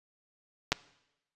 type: clicks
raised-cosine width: 0.2 ms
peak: -7 / -12 dBFS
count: 2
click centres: 0.72 / 0.727 s
effects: noise-tail reverb RT60 0.9 s tail -20 dB re dry + resampled to 24000 Hz